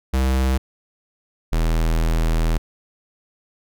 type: tone pair in turn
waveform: square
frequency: 65.41 / 40.6 Hz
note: C2 / E1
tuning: 0 / -26 cents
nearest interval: minor sixth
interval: 826 cents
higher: first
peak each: -17 dBFS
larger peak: neither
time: 0.13-0.58 / 1.52-2.58 s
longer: second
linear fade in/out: 10 ms
effects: none